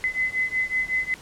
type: beating tone pair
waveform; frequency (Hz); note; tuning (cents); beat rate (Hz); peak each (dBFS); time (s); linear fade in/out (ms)
sine; 2028 / 2033.4; B6 / B6; +45 / +50; 5.4; -25 / -26; 0.04-1.14; 0
effects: pink hiss -45 dBFS RMS until 1.21 s + low-pass 10000 Hz 12 dB/octave